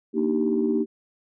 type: chord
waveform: sine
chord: Eb major seventh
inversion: second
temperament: equal with one note detuned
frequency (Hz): 233.1 / 293.7 / 311.1 / 388.4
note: Bb3 / D4 / Eb4 / G4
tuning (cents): 0 / 0 / 0 / -16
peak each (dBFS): -24 / -29 / -25 / -24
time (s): 0.13-0.86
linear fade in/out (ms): 50
effects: tanh soft clip ceiling -12 dBFS